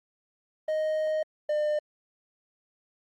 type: tone pair in turn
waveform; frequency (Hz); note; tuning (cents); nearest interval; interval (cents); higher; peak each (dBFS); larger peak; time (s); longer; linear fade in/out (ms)
triangle; 622.3 / 601.4; D#5 / D5; 0 / +41; minor second; 59; first; -23 / -22; second; 0.68-1.23 / 1.49-1.79; first; 5
effects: Opus 24 kbps